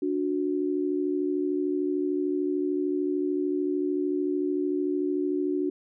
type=tone pair together; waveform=sine; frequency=292.8 / 366.2 Hz; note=D4 / F#4; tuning=-5 / -18 cents; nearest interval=major third; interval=387 cents; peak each=-27 dBFS; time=0.02-5.7 s; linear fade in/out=5 ms; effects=none